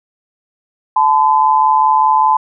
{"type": "tone pair together", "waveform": "sine", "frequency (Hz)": [870, 1015.1], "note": ["A5", "B5"], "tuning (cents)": [-20, 47], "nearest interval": "minor third", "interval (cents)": 267, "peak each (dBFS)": -11, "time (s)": [0.96, 2.37], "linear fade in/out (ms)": 5, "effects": []}